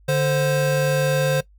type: tone pair together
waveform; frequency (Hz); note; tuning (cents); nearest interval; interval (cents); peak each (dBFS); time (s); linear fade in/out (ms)
square; 146.83 / 524.5; D3 / C5; 0 / +4; octave + minor seventh; 2204; -21; 0.08-1.41; 10
effects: noise-tail reverb RT60 0.1 s tail -19 dB re dry + added 50 Hz sine -49 dBFS peak until 1.58 s